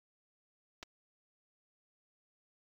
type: clicks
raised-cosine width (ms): 0.2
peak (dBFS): -28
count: 2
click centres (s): 0.828 / 0.831
effects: MP3 96 kbps